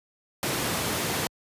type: high-pass noise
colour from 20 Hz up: pink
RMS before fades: -28 dBFS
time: 0.43-1.27 s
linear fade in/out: 0 ms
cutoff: 110 Hz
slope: 12 dB/octave
effects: high-pass 60 Hz 12 dB/octave + resampled to 32000 Hz